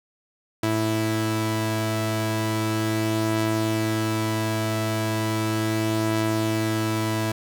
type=tone pair together; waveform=sawtooth; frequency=109.72 / 328.8 Hz; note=A2 / E4; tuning=-4 / -4 cents; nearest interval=octave + perfect fifth; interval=1900 cents; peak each=-21 dBFS; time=0.63-7.32 s; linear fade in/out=5 ms; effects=none